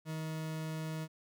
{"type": "tone", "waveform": "40% pulse", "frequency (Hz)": 158.1, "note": "D#3", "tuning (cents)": 28, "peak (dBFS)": -36, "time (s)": [0.05, 1.08], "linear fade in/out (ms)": 50, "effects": []}